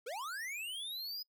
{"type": "linear sweep", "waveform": "square", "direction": "up", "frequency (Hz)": [422.9, 5040], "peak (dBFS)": -40, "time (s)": [0.06, 1.23], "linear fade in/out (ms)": 10, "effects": ["noise-tail reverb RT60 0.1 s tail -26 dB re dry"]}